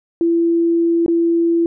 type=tone with dropouts; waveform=sine; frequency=336.4 Hz; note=E4; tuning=35 cents sharp; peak=-12 dBFS; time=0.21-1.66 s; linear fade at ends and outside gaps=1 ms; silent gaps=1.062-1.081 s; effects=none